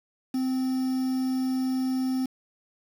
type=tone with quantisation; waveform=triangle; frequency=259.3 Hz; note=C4; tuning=15 cents flat; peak=-22 dBFS; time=0.34-2.26 s; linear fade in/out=5 ms; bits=7; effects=none